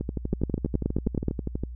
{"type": "two click trains", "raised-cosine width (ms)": 3, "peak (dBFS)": [-16, -11], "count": [21, 10], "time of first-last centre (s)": [[0.01, 1.636], [0.33, 1.283]], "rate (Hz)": [12.3, 9.44], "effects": ["added 60 Hz sine -35 dBFS peak until 1.75 s"]}